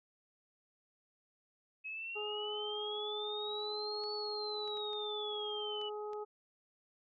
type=exponential two-way sweep; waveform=sine; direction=up then down; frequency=2554 to 4448 to 2937 Hz; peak=-40 dBFS; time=1.84-5.9 s; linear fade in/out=20 ms; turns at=4.13 s
type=harmonic tone; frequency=420.6 Hz; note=G#4; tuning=22 cents sharp; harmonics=1 / 2 / 3; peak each=-40 / -46 / -50 dBFS; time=2.15-6.25 s; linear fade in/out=20 ms
type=clicks; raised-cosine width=0.2 ms; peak=-39 dBFS; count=6; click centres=4.038 / 4.677 / 4.772 / 4.932 / 5.815 / 6.133 s
effects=none